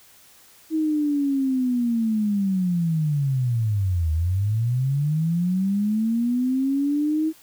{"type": "linear two-way sweep", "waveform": "sine", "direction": "down then up", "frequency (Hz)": [320, 77, 320], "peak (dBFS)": -19, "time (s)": [0.7, 7.33], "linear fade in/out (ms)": 50, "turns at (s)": 4.12, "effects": ["white hiss -52 dBFS RMS until 7.42 s"]}